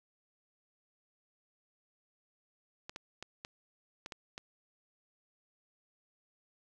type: clicks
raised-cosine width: 0.2 ms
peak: -25 dBFS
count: 7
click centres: 2.895 / 2.961 / 3.226 / 3.449 / 4.061 / 4.122 / 4.379 s
effects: none